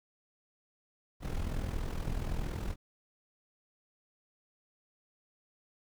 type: noise with amplitude modulation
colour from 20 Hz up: brown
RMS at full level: -32 dBFS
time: 1.2-2.76 s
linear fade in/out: 50 ms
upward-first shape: sine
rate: 41.3 Hz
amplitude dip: 65%
effects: none